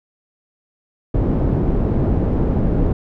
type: low-pass noise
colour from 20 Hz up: pink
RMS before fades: -17 dBFS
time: 1.14-2.93 s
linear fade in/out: 5 ms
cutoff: 410 Hz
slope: 12 dB/octave
effects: none